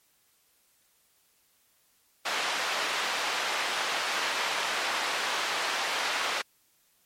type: band-pass noise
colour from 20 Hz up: pink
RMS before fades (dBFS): -30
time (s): 2.25-6.42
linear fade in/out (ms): 10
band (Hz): 810 to 4300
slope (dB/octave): 12
effects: white hiss -67 dBFS RMS until 7.05 s + MP3 64 kbps